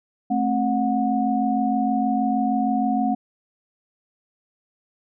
sine tone cluster, 220.1 / 266.5 / 729 Hz, A3 / C4 / F#5, +1 / +32 / -26 cents, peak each -23 dBFS, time 0.3-3.15 s, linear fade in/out 10 ms, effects none

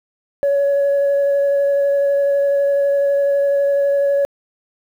sine tone with vibrato, 562 Hz, C#5, 24 cents sharp, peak -11 dBFS, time 0.43-4.25 s, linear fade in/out 0 ms, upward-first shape square, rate 12 Hz, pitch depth 8 cents each way, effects tanh soft clip ceiling -11 dBFS + 8-bit

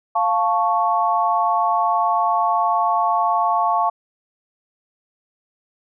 sine chord, F augmented, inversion none, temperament equal, 698.5 / 880 / 1108.7 Hz, F5 / A5 / C#6, 0 / 0 / 0 cents, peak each -20 dBFS, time 0.15-3.9 s, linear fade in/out 10 ms, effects none

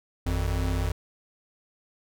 square tone pair together, 51.91 / 87.31 Hz, G#1 / F2, 0 / 0 cents, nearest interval major sixth, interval 900 cents, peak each -28 dBFS, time 0.26-0.92 s, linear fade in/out 5 ms, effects none

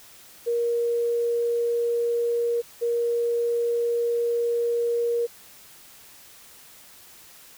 sine tone pair in turn, 471.6 / 471.6 Hz, A#4 / A#4, +20 / +20 cents, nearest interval unison, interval 0 cents, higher neither, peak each -21 dBFS, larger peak neither, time 0.46-2.62 / 2.81-5.27 s, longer second, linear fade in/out 20 ms, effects white hiss -49 dBFS RMS until 7.57 s

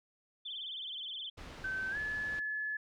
sine tone with vibrato, 3294 Hz, G#7, 15 cents flat, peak -39 dBFS, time 0.45-1.3 s, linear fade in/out 10 ms, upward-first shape sine, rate 19 Hz, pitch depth 140 cents each way
pink low-pass noise, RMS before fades -49 dBFS, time 1.37-2.4 s, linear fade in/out 10 ms, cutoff 4300 Hz, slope 12 dB/octave
sine tone with pitch glide, 1538 to 1716.4 Hz, G6 to A6, -33 to -43 cents, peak -34 dBFS, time 1.64-2.77 s, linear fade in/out 5 ms, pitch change +190 cents, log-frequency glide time 1.9-1.97 s
effects none

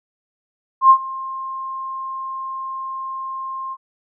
sine tone with ADSR envelope, 1060 Hz, C6, 22 cents sharp, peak -4 dBFS, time 0.81-3.77 s, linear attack 90 ms, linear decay 75 ms, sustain -21 dB, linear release 48 ms, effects none

